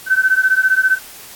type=beating tone pair; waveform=sine; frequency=1521 / 1536 Hz; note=F#6 / G6; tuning=+47 / -36 cents; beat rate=15 Hz; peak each=-14 dBFS; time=0.06-0.99 s; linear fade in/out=50 ms; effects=white hiss -37 dBFS RMS until 1.35 s + AAC 64 kbps